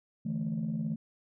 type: chord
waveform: sine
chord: D suspended second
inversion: none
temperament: equal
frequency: 146.83 / 164.81 / 220 Hz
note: D3 / E3 / A3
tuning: 0 / 0 / 0 cents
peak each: -37 / -33 / -32 dBFS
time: 0.25-0.96 s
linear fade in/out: 10 ms
effects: tanh soft clip ceiling -25 dBFS